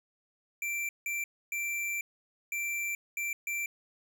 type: tone bursts at uneven times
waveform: square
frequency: 2349 Hz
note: D7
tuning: in tune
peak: -32 dBFS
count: 6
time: 0.62-0.89 / 1.06-1.24 / 1.52-2.01 / 2.52-2.95 / 3.17-3.33 / 3.47-3.66 s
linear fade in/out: 2 ms
effects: none